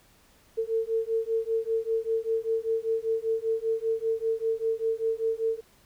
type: beating tone pair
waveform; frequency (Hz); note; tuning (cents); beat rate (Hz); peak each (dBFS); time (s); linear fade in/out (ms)
sine; 447.4 / 452.5; A4 / A4; +29 / +48; 5.1; -28; 0.57-5.61; 20
effects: pink hiss -60 dBFS RMS until 5.85 s